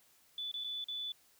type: tone with dropouts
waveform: sine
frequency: 3477 Hz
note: A7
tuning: 21 cents flat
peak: -37 dBFS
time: 0.38-1.12 s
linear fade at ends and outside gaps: 2 ms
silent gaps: 0.515-0.54 / 0.639-0.644 / 0.842-0.884 s
effects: white hiss -67 dBFS RMS until 1.39 s